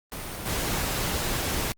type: noise with level steps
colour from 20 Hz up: pink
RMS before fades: -35 / -28 dBFS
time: 0.12-1.72 s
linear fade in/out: 0 ms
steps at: 0.45 s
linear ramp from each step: 20 ms
effects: Opus 32 kbps